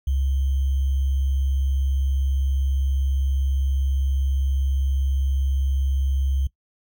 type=tone with sample-and-hold; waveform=sine; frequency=67.5 Hz; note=C#2; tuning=45 cents flat; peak=-19 dBFS; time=0.07-6.47 s; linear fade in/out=5 ms; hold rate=3150 Hz; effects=noise-tail reverb RT60 0.1 s tail -20 dB re dry